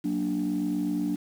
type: chord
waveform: sine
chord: Gb augmented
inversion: none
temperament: equal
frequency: 185 / 233.1 / 293.7 Hz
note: Gb3 / Bb3 / D4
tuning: 0 / 0 / 0 cents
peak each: -30 / -31 / -26 dBFS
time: 0.04-1.16 s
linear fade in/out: 10 ms
effects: tanh soft clip ceiling -20 dBFS + 8-bit